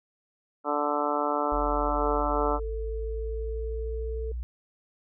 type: harmonic tone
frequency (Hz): 146.83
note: D3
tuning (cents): 0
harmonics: 2 / 3 / 4 / 5 / 6 / 7 / 8 / 9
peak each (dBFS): -33 / -33 / -31 / -33 / -32 / -34 / -34 / -32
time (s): 0.64-2.6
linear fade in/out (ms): 50
type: exponential sweep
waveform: sine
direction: up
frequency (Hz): 46.84 to 60.4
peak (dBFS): -30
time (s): 1.52-4.43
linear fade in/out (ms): 0
type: tone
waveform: sine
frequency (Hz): 443.4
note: A4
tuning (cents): +13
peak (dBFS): -34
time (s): 1.89-4.32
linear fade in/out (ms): 5
effects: none